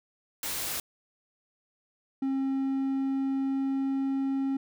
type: noise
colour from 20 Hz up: white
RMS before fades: -33 dBFS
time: 0.43-0.8 s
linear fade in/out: 2 ms
type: tone with pitch glide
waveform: triangle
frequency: 269 to 270.7 Hz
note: C4 to C#4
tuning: +48 to -41 cents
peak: -24 dBFS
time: 2.22-4.57 s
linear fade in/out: 5 ms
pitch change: +11 cents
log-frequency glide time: 2.41-4.08 s
effects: none